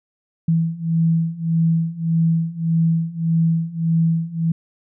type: beating tone pair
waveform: sine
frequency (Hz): 163.5 / 165.2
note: E3 / E3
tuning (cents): -14 / +4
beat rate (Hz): 1.7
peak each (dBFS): -20 / -18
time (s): 0.48-4.52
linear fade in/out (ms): 5
effects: none